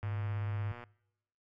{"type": "tone", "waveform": "sine", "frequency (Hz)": 103.1, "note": "G#2", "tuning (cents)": -12, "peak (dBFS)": -33, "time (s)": [0.03, 0.72], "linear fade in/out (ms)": 5}
{"type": "click train", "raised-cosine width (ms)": 0.5, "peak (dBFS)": -32, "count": 98, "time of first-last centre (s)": [0.03, 0.838], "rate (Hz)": 120}
{"effects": ["noise-tail reverb RT60 0.9 s tail -25 dB re dry"]}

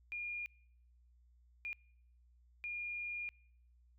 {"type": "tone bursts at uneven times", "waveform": "sine", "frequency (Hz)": 2420, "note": "D#7", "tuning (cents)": -49, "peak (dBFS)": -39, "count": 3, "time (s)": [[0.12, 0.46], [1.65, 1.73], [2.64, 3.29]], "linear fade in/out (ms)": 0, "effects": ["noise-tail reverb RT60 0.8 s tail -26 dB re dry", "added 60 Hz sine -64 dBFS peak until 3.98 s"]}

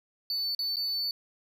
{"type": "tone with dropouts", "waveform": "triangle", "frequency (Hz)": 4498, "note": "C#8", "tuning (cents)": 24, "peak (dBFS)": -27, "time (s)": [0.3, 1.11], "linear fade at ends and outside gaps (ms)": 1, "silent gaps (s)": [[0.549, 0.591], [0.759, 0.768]], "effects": []}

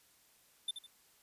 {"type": "tone with echo", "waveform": "square", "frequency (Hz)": 3551, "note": "A7", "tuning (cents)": 15, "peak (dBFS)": -34, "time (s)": [0.68, 0.71], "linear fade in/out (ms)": 5, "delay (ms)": 78, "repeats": 2, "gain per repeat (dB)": -9, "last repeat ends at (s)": 0.866, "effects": ["white hiss -67 dBFS RMS until 1.22 s", "resampled to 32000 Hz"]}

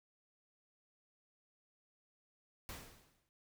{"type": "noise with exponential decay", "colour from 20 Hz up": "pink", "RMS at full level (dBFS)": -45, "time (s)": [2.69, 3.29], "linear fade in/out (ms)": 0, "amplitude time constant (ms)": 130, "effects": ["noise-tail reverb RT60 0.4 s tail -23 dB re dry"]}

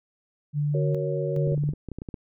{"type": "tone with tremolo", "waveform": "sine", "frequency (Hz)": 146.83, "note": "D3", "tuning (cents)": 0, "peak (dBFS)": -22, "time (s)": [0.53, 1.74], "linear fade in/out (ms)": 50, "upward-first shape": "square", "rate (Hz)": 1.2, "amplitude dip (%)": 50}
{"type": "chord", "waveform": "sine", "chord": "F# major", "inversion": "none", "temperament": "equal", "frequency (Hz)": [370, 466.2, 554.4], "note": ["F#4", "A#4", "C#5"], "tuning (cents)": [0, 0, 0], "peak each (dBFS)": [-31, -31, -30], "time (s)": [0.74, 1.55], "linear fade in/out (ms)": 5}
{"type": "clicks", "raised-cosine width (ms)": 3, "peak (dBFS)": -22, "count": 12, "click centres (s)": [1.474, 1.521, 1.578, 1.637, 1.69, 1.735, 1.887, 1.917, 1.986, 2.019, 2.088, 2.142]}
{"effects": []}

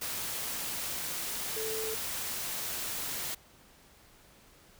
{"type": "tone in noise", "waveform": "sine", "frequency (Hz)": 440, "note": "A4", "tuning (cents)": 0, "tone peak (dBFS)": -35, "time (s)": [1.56, 1.95], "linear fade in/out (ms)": 10, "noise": "white", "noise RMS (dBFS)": -36, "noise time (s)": [0.01, 3.35], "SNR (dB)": -2, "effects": ["pink hiss -59 dBFS RMS until 4.79 s"]}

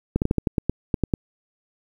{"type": "clicks", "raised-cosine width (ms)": 3, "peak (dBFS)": -7, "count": 11, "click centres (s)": [0.16, 0.219, 0.254, 0.311, 0.383, 0.472, 0.582, 0.696, 0.942, 1.037, 1.138], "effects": ["8-bit"]}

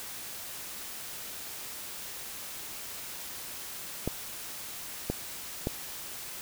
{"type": "clicks", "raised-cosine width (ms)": 2, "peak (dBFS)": -15, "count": 3, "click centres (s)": [4.076, 5.1, 5.671], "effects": ["white hiss -41 dBFS RMS until 6.41 s"]}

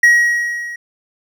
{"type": "tone with level ramp", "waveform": "triangle", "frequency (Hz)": 1901, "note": "A#6", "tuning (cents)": 33, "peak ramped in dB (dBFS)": [-3, -24], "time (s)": [0.03, 0.76], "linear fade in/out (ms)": 5, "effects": []}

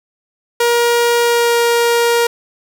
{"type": "tone with pitch glide", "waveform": "sawtooth", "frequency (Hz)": [474, 471], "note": ["A#4", "A#4"], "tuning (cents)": [29, 18], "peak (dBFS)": -7, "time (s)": [0.6, 2.27], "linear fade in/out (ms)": 5, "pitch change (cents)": -11, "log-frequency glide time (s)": [1.2, 1.58], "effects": []}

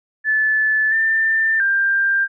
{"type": "tone with pitch steps", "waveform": "sine", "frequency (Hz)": [1739, 1787, 1589], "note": ["A6", "A6", "G6"], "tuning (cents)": [-21, 26, 23], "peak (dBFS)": -14, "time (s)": [0.24, 2.28], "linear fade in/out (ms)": 50, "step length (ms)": 680, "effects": []}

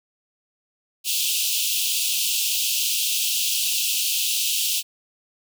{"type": "high-pass noise", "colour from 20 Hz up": "pink", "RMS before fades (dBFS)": -23, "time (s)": [1.04, 4.83], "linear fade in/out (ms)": 50, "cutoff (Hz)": 2600, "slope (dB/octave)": 96, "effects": []}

